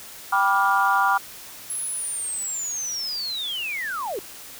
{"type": "chord", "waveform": "sine", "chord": "G dominant seventh", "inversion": "none", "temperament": "just", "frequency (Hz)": [784, 980, 1176, 1411.2], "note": ["G5", "B5", "D6", "F6"], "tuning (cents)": [0, -14, 2, 18], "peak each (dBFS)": -22, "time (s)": [0.32, 1.18], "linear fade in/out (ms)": 10}
{"type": "linear sweep", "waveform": "sine", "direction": "down", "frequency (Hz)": [10980, 349.2], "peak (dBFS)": -26, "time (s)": [1.7, 4.19], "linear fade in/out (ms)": 0}
{"effects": ["tanh soft clip ceiling -7 dBFS", "white hiss -41 dBFS RMS until 4.59 s"]}